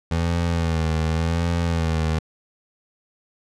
25% pulse tone with vibrato, 82.41 Hz, E2, in tune, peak -16 dBFS, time 0.11-2.19 s, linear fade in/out 5 ms, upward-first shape sine, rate 0.88 Hz, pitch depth 60 cents each way, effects low-pass 7000 Hz 12 dB/octave

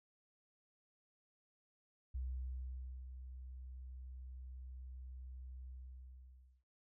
sine tone with ADSR envelope, 63.8 Hz, C2, 43 cents flat, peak -38 dBFS, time 2.14-6.64 s, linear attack 12 ms, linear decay 900 ms, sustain -9 dB, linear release 950 ms, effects none

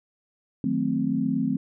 sine chord, D# diminished seventh, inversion none, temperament equal with one note detuned, 155.56 / 182.98 / 220 / 261.6 Hz, D#3 / F#3 / A3 / C4, 0 / -19 / 0 / 0 cents, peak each -31 / -30 / -27 / -25 dBFS, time 0.64-1.57 s, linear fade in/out 2 ms, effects none

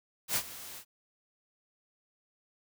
white noise with ADSR envelope, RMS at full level -28 dBFS, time 0.28-0.85 s, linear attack 78 ms, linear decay 64 ms, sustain -17 dB, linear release 75 ms, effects none

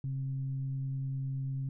sine tone with frequency modulation, 134.7 Hz, C#3, 49 cents flat, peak -32 dBFS, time 0.04-1.69 s, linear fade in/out 2 ms, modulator 130 Hz, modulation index 0.26, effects none

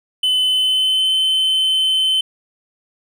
triangle tone with pitch glide, 3026 to 3066 Hz, F#7 to G7, +38 to -39 cents, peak -12 dBFS, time 0.23-2.21 s, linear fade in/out 5 ms, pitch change +23 cents, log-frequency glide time 0.39-1.14 s, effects none

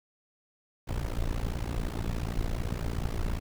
brown noise with amplitude modulation, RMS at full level -27 dBFS, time 0.87-3.4 s, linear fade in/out 20 ms, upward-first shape sine, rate 57.3 Hz, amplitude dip 95%, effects none

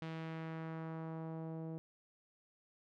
sawtooth tone with low-pass filter sweep, 161.6 Hz, E3, 34 cents flat, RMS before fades -44 dBFS, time 0.02-1.78 s, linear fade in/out 0 ms, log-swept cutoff 3300 to 530 Hz, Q 1.1, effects none

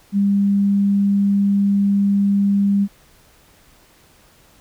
sine tone, 200 Hz, G3, 35 cents sharp, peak -13 dBFS, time 0.12-2.88 s, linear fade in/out 50 ms, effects pink hiss -52 dBFS RMS until 4.6 s

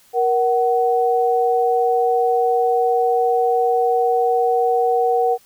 sine tone pair together, 471.9 / 749.1 Hz, A#4 / F#5, +21 / +21 cents, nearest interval minor sixth, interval 800 cents, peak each -17 dBFS, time 0.13-5.38 s, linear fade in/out 50 ms, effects white hiss -53 dBFS RMS until 5.45 s

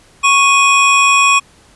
square tone pair together, 1108.7 / 2491 Hz, C#6 / D#7, 0 / +1 cents, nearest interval octave + major second, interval 1401 cents, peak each -11 dBFS, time 0.23-1.4 s, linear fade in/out 20 ms, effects pink hiss -47 dBFS RMS until 1.75 s + resampled to 24000 Hz

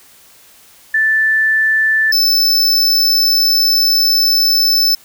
sine / square tone pair in turn, 1760 / 5274 Hz, A6 / E8, 0 / 0 cents, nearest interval octave + perfect fifth, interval 1900 cents, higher second, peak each -10 dBFS, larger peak neither, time 0.94-2.12 / 2.12-4.95 s, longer second, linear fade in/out 5 ms, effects white hiss -45 dBFS RMS until 5.04 s

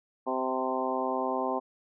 harmonic tone with a mistuned harmonic, 130 Hz, C3, 11 cents flat, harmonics 2 / 3 / 4 / 5 / 6 / 7 / 8, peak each -35 / -35 / -35 / -35 / -35 / -35 / -35 dBFS, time 0.26-1.6 s, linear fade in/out 20 ms, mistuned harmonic 7, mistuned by -19 cents, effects none

